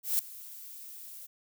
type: noise with ADSR envelope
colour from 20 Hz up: violet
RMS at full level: -26 dBFS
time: 0.03-1.27 s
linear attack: 160 ms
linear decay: 4 ms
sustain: -20 dB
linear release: 16 ms
effects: none